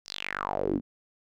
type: tone with band-pass filter sweep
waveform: sawtooth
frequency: 48.8 Hz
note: G1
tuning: 7 cents flat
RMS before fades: -31 dBFS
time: 0.05-0.81 s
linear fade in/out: 50 ms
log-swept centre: 5700 to 230 Hz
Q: 5.6
effects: none